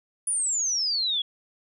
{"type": "exponential sweep", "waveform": "sine", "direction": "down", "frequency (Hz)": [9950, 3300], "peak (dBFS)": -23, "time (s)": [0.27, 1.22], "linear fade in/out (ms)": 5, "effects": []}